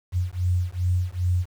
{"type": "beating tone pair", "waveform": "sine", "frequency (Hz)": [88.6, 91.1], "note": ["F2", "F#2"], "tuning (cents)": [25, -26], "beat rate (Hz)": 2.5, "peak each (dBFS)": -24, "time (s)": [0.12, 1.46], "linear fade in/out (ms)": 50, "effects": ["8-bit"]}